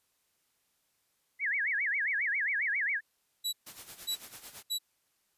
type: tone with vibrato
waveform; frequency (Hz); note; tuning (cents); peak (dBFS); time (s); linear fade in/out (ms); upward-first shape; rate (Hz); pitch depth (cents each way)
sine; 1925; B6; -45; -28; 1.39-3.01; 50; sine; 7.4; 300
type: tone bursts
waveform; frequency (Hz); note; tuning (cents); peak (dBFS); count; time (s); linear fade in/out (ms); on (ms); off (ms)
sawtooth; 3925; B7; -11; -27; 3; 3.44-4.787; 20; 89; 540
type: noise with tremolo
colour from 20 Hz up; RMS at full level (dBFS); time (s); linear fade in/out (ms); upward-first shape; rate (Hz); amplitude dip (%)
white; -45; 3.66-4.63; 10; sine; 9; 70
effects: white hiss -75 dBFS RMS until 5.37 s + resampled to 32000 Hz